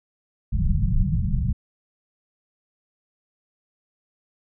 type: low-pass noise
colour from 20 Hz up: pink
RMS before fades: -21 dBFS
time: 0.52-1.53 s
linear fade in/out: 10 ms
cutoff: 200 Hz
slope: 96 dB/octave
effects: none